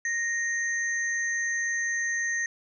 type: tone pair together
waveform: sine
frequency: 1864.7 / 6261 Hz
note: A#6 / G8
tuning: 0 / -3 cents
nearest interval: octave + major sixth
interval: 2097 cents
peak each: -26 / -35 dBFS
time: 0.05-2.46 s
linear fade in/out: 2 ms
effects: none